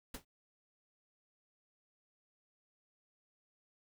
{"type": "noise with exponential decay", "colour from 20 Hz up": "pink", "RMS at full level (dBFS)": -39, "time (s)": [0.14, 0.25], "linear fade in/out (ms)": 5, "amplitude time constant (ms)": 22, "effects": []}